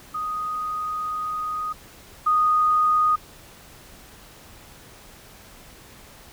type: tone pair in turn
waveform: sine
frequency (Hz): 1244.5 / 1238.5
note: D#6 / D#6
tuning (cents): 0 / -8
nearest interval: unison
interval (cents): 8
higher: first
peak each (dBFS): -25 / -16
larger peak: second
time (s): 0.14-1.73 / 2.26-3.16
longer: first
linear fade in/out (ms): 10
effects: pink hiss -47 dBFS RMS until 6.32 s